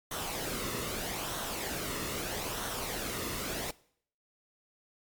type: noise with flanger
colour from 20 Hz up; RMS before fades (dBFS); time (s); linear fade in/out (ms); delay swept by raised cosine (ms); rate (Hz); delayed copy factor
pink; -36; 0.11-3.71; 5; 0.41 to 1.29; 0.79; -0.5
effects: noise-tail reverb RT60 0.6 s tail -21 dB re dry + MP3 96 kbps

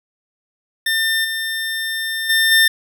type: tone with level steps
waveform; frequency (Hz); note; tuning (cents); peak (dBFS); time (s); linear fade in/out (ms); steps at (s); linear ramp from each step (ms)
25% pulse; 1800; A6; +39; -12 / -17 / -9 / -6; 0.86-2.68; 5; 1.24 / 2.29 / 2.51; 10
effects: none

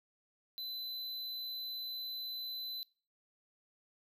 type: tone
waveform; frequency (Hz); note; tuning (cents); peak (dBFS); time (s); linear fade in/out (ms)
square; 4021; B7; +30; -40; 0.58-2.83; 0
effects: noise-tail reverb RT60 0.4 s tail -23 dB re dry

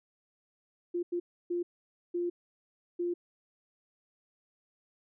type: tone bursts at uneven times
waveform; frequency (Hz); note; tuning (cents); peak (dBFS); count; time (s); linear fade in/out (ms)
sine; 349.2; F4; 0; -29; 5; 0.94-1.03 / 1.12-1.2 / 1.5-1.63 / 2.14-2.3 / 2.99-3.14; 10
effects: none

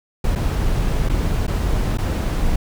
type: noise with dropouts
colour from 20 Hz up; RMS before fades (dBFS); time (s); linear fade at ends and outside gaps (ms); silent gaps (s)
brown; -19; 0.24-2.56; 5; 0.353-0.357 / 1.089-1.095 / 1.468-1.478 / 1.974-1.984
effects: none

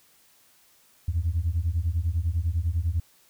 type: beating tone pair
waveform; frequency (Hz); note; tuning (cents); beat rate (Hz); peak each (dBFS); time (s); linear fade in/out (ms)
sine; 78.7 / 88.7; D#2 / F2; +20 / +27; 10; -25; 1.08-3; 5
effects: tanh soft clip ceiling -17 dBFS + white hiss -60 dBFS RMS until 3.29 s

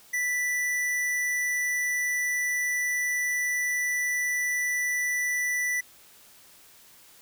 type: tone with hard clipping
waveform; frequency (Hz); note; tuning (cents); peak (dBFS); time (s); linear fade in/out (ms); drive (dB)
sine; 1975; B6; 0; -26; 0.13-5.81; 10; 18
effects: white hiss -54 dBFS RMS until 7.21 s

